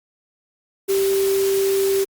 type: tone in noise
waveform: sine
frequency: 390.2 Hz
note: G4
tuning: 8 cents flat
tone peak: -16 dBFS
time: 0.88-2.05 s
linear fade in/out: 20 ms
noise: white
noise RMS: -29 dBFS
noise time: 0.88-2.05 s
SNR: +10 dB
effects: Opus 48 kbps